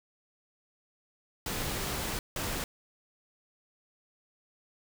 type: noise bursts at uneven times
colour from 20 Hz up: pink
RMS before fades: -34 dBFS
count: 2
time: 1.46-2.19 / 2.36-2.64 s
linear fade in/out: 2 ms
effects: none